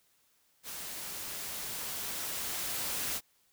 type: noise with level ramp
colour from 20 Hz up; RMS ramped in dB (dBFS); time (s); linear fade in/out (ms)
white; -42 to -34; 0.63-3.21; 50
effects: white hiss -70 dBFS RMS until 3.52 s